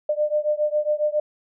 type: beating tone pair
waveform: sine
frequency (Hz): 598 / 605.3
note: D5 / D#5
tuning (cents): +31 / -48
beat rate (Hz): 7.3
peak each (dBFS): -22 / -23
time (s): 0.09-1.2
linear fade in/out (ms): 5
effects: none